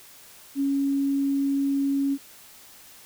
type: tone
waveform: sine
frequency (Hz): 277.2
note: C#4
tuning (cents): 0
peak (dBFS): -21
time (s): 0.55-2.18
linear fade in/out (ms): 50
effects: white hiss -49 dBFS RMS until 3.05 s